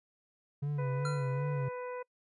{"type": "tone with vibrato", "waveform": "triangle", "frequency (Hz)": 140, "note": "C#3", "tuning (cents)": 18, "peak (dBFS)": -29, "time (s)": [0.62, 1.69], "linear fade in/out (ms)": 10, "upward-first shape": "sine", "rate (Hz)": 2.6, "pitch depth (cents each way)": 84}
{"type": "harmonic tone", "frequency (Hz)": 497, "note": "B4", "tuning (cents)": 11, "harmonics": [1, 2, 3, 4, 5], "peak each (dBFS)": [-38, -44, -51, -53, -55], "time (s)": [0.78, 2.03], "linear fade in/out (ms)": 10}
{"type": "tone with exponential decay", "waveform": "square", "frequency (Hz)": 1375, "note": "F6", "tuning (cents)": -27, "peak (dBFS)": -35, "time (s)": [1.05, 1.42], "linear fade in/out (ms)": 2, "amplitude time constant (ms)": 80}
{"effects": ["noise-tail reverb RT60 0.1 s tail -26 dB re dry", "resampled to 24000 Hz"]}